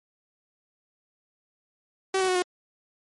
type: tone with pitch steps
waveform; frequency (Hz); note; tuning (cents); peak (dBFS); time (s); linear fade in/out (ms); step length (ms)
sawtooth; 382.3 / 374.9 / 367.6 / 360.4; G4 / F#4 / F#4 / F#4; -43 / +23 / -11 / -45; -18; 2.14-2.424; 5; 71
effects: MP3 48 kbps